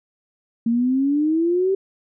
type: exponential sweep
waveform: sine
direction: up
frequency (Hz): 227.4 to 392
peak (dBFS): -16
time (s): 0.66-1.75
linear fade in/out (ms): 5
effects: none